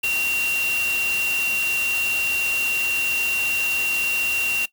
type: tone in noise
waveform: sine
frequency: 2753 Hz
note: F7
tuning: 25 cents flat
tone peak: -19 dBFS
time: 0.03-4.66 s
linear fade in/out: 10 ms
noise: white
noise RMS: -30 dBFS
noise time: 0.03-4.66 s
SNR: +8 dB
effects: noise-tail reverb RT60 0.1 s tail -18 dB re dry